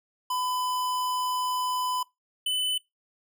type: tone pair in turn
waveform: square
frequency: 1004 / 3009 Hz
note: B5 / F#7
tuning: +28 / +28 cents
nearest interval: octave + perfect fifth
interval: 1900 cents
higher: second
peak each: -27 / -25 dBFS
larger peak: second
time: 0.3-2.03 / 2.46-2.78 s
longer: first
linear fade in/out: 5 ms
effects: noise-tail reverb RT60 0.2 s tail -23 dB re dry